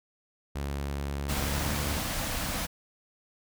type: tone with pitch glide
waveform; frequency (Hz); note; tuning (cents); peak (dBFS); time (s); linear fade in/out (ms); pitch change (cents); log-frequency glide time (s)
sawtooth; 70.3 to 72.7; C#2 to D2; +25 to -17; -27; 0.55-1.99; 10; +58; 1.42-1.82
type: band-stop noise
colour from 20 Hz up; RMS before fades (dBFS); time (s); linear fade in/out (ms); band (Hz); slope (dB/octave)
pink; -32; 1.28-2.67; 20; 330 to 470; 96
effects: none